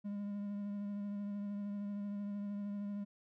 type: tone with vibrato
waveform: triangle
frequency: 203.3 Hz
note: G#3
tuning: 37 cents flat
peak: -36 dBFS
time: 0.04-3.05 s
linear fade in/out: 20 ms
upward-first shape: triangle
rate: 13 Hz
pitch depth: 23 cents each way
effects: none